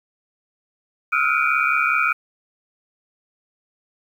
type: tone cluster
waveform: sine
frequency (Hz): 1278 / 1374 / 1439 / 2316 / 2454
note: D#6 / F6 / F#6 / D7 / D#7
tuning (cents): +46 / -29 / -49 / -25 / -25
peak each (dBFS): -23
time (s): 1.12-2.13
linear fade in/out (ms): 10
effects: 8-bit